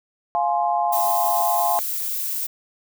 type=chord; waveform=sine; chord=F minor; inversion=none; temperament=just; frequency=698.5 / 838.1 / 1047.7 Hz; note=F5 / Ab5 / C6; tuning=0 / +16 / +2 cents; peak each=-21 / -22 / -26 dBFS; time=0.35-1.79 s; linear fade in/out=0 ms
type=noise; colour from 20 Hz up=violet; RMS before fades=-26 dBFS; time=0.92-2.47 s; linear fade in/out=10 ms
effects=none